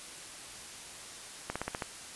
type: slowing click train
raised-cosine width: 0.5 ms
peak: -18 dBFS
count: 6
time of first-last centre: 1.5-1.822 s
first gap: 56 ms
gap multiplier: 1.07
effects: white hiss -46 dBFS RMS until 2.15 s + resampled to 24000 Hz